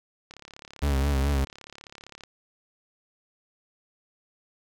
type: click train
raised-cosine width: 0.2 ms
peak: -26 dBFS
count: 69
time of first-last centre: 0.31-2.236 s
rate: 35.3 Hz
type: tone with vibrato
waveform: 40% pulse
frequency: 69.5 Hz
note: C#2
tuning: 5 cents sharp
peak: -21 dBFS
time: 0.82-1.45 s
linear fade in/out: 10 ms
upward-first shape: triangle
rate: 4.7 Hz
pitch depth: 75 cents each way
effects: none